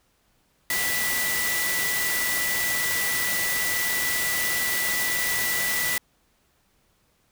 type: tone in noise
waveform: sine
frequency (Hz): 1971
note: B6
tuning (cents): -4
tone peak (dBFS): -26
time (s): 0.7-5.98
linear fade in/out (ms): 2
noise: white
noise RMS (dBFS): -27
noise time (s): 0.7-5.98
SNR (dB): -2
effects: pink hiss -66 dBFS RMS until 7.31 s